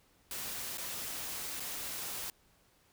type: noise with dropouts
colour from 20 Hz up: white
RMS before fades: -40 dBFS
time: 0.31-2.3 s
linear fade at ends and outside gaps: 1 ms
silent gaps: 0.773-0.781 / 1.598-1.603 s
effects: pink hiss -68 dBFS RMS until 2.92 s